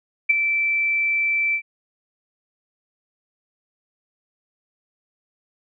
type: tone with ADSR envelope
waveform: sine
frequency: 2330 Hz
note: D7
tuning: 14 cents flat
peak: -10 dBFS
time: 0.29-1.62 s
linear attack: 12 ms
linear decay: 17 ms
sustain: -8 dB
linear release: 77 ms
effects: none